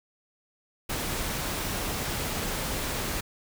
pink noise, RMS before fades -31 dBFS, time 0.89-3.21 s, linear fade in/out 10 ms, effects none

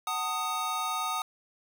square chord, D# diminished, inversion first, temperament just, 746.7 / 896 / 1244.5 Hz, F#5 / A5 / D#6, +16 / +31 / 0 cents, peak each -37 / -37 / -32 dBFS, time 0.07-1.22 s, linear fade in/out 2 ms, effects 10-bit

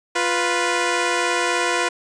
10% pulse tone pair together, 349.9 / 493.1 Hz, F4 / B4, +3 / -3 cents, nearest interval tritone, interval 594 cents, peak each -13 dBFS, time 0.15-1.89 s, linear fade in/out 10 ms, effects resampled to 22050 Hz

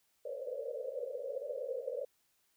white band-pass noise, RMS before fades -40 dBFS, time 0.25-2.05 s, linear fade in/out 5 ms, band 470 to 570 Hz, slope 96 dB/octave, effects white hiss -75 dBFS RMS until 2.56 s

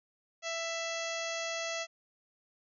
harmonic tone with a mistuned harmonic, 663 Hz, E5, 10 cents sharp, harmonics 1 / 2 / 3 / 4 / 5 / 6 / 7 / 8 / 9 / 10, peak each -38 / -44 / -41 / -42 / -44 / -48 / -48 / -49 / -45 / -47 dBFS, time 0.42-1.87 s, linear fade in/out 50 ms, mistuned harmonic 6, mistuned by +62 cents, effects none

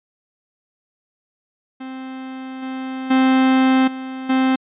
45% pulse tone with level steps, 261.6 Hz, C4, in tune, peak -29 / -25 / -12 / -27 / -14 dBFS, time 1.8-4.56 s, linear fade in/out 10 ms, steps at 2.62 / 3.1 / 3.87 / 4.29 s, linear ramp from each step 10 ms, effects resampled to 8000 Hz

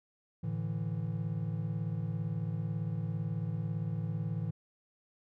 triangle chord, A suspended fourth, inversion none, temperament equal, 110 / 146.83 / 164.81 Hz, A2 / D3 / E3, 0 / 0 / 0 cents, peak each -34 / -37 / -34 dBFS, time 0.43-4.51 s, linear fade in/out 10 ms, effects none

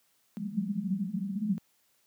pink band-pass noise, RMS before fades -32 dBFS, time 0.37-1.58 s, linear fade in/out 0 ms, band 180 to 210 Hz, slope 96 dB/octave, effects white hiss -70 dBFS RMS until 2.06 s + high-pass 100 Hz 12 dB/octave

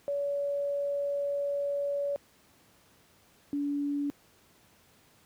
sine tone pair in turn, 568 / 286.6 Hz, C#5 / D4, +42 / -42 cents, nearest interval octave, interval 1184 cents, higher first, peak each -28 dBFS, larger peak neither, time 0.08-2.16 / 3.53-4.1 s, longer first, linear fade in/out 0 ms, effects pink hiss -62 dBFS RMS until 5.25 s + high-pass 80 Hz 12 dB/octave

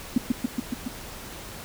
sine tone with echo, 243.9 Hz, B3, 21 cents flat, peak -15 dBFS, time 0.16-0.18 s, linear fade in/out 5 ms, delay 140 ms, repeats 5, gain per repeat -2 dB, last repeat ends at 0.88 s, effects pink hiss -40 dBFS RMS until 1.64 s

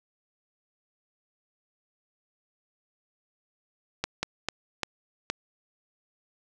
slowing click train, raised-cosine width 0.2 ms, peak -10 dBFS, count 5, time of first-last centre 4.04-5.3 s, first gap 190 ms, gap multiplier 1.35, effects none

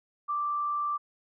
sine tone with frequency modulation, 1174.7 Hz, D6, in tune, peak -27 dBFS, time 0.28-0.98 s, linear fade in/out 20 ms, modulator 74.4 Hz, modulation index 0.2, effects none

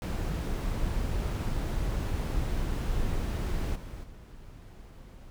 brown noise with level steps, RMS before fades -30 / -40 / -47 dBFS, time 0.02-5.3 s, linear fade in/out 0 ms, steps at 3.75 / 4.03 s, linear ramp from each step 10 ms, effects none

